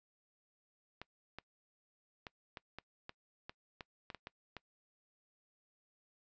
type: clicks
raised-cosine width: 0.3 ms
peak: -29 dBFS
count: 12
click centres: 1.016 / 1.386 / 2.268 / 2.572 / 2.786 / 3.094 / 3.495 / 3.808 / 4.102 / 4.147 / 4.271 / 4.567 s
effects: noise-tail reverb RT60 0.1 s tail -23 dB re dry + resampled to 16000 Hz